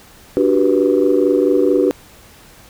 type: chord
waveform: sine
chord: G major seventh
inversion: second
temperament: just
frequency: 294 / 367.5 / 392 / 490 Hz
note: D4 / F#4 / G4 / B4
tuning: +2 / -12 / 0 / -14 cents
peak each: -16 dBFS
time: 0.37-1.91 s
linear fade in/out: 0 ms
effects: tanh soft clip ceiling -2 dBFS + pink hiss -44 dBFS RMS until 2.69 s